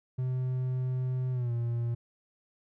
triangle tone with pitch glide, 128 to 118.06 Hz, C3 to A#2, -38 to +22 cents, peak -26 dBFS, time 0.18-1.95 s, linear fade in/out 10 ms, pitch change -140 cents, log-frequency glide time 1.32-1.52 s, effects none

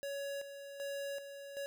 square tone with tremolo, 560 Hz, C#5, 18 cents sharp, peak -39 dBFS, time 0.03-1.66 s, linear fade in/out 0 ms, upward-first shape square, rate 1.3 Hz, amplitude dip 60%, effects none

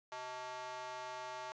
square tone with high-pass filter, 126.6 Hz, B2, 43 cents sharp, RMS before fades -45 dBFS, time 0.12-1.52 s, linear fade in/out 0 ms, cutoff 800 Hz, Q 2.5, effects resampled to 16000 Hz + 11-bit

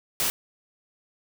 white noise, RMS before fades -25 dBFS, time 0.2-0.3 s, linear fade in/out 0 ms, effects none

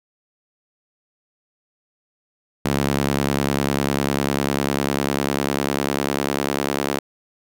sawtooth tone with high-pass filter sweep, 70 Hz, C#2, 18 cents sharp, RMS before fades -22 dBFS, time 2.65-6.99 s, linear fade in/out 5 ms, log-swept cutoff 170 to 310 Hz, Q 0.98, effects none

